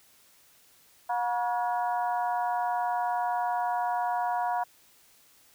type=harmonic tone with a mistuned harmonic; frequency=240 Hz; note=B3; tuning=49 cents flat; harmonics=3 / 4 / 5 / 6 / 7; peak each=-28 / -30 / -42 / -40 / -45 dBFS; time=1.09-4.64 s; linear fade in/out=10 ms; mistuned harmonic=5; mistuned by=-120 cents; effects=white hiss -60 dBFS RMS until 5.54 s